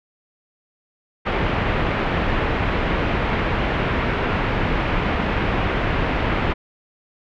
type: low-pass noise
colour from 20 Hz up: pink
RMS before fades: -21 dBFS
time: 1.25-6.54 s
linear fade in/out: 20 ms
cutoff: 2700 Hz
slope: 24 dB/octave
effects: none